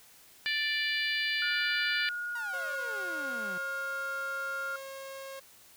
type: harmonic tone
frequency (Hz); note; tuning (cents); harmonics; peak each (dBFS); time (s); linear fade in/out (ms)
587; D5; -1; 3 / 4 / 5 / 6 / 7 / 8; -32 / -34 / -36 / -38 / -39 / -40; 0.46-2.09; 0
type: tone with pitch glide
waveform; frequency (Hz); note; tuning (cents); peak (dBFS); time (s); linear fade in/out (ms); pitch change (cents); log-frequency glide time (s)
sine; 1438 to 1398.7; F#6 to F6; -50 to +2; -33; 1.42-4.76; 2; -48; 2.84-4.15
type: exponential sweep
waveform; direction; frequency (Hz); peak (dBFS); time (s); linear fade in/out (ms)
sawtooth; down; 969 to 174.61; -39; 2.35-3.58; 5
type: tone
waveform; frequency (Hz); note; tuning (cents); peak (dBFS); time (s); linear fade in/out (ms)
sawtooth; 541; C#5; -42; -37; 2.53-5.4; 10
effects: white hiss -57 dBFS RMS until 5.76 s